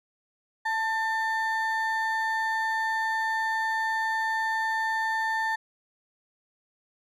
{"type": "ring-modulated tone", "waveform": "triangle", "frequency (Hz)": 1339, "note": "E6", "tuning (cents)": 27, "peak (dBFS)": -20, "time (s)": [0.65, 5.56], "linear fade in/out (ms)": 10, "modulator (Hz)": 455, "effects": []}